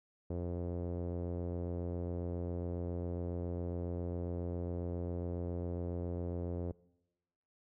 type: tone with low-pass filter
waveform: sawtooth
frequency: 87.31 Hz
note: F2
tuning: in tune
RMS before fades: -38 dBFS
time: 0.3-6.72 s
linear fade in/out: 5 ms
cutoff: 490 Hz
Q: 2.2
effects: noise-tail reverb RT60 1.0 s tail -23 dB re dry